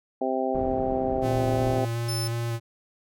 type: harmonic tone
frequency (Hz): 130.81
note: C3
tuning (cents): 0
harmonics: 2 / 3 / 4 / 5 / 6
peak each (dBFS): -30 / -30 / -30 / -30 / -30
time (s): 0.21-1.85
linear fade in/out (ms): 5
type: low-pass noise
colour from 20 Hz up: pink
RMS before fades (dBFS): -35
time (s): 0.54-1.8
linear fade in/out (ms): 10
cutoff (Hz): 560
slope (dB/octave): 12
type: tone with vibrato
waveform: square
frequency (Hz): 116.5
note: A#2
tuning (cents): -1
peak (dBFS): -27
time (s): 1.21-2.6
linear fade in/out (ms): 50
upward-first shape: square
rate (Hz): 2.7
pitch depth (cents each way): 11
type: tone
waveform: sawtooth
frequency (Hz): 5274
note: E8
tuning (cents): 0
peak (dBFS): -28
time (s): 2.08-2.28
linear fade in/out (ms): 10
effects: none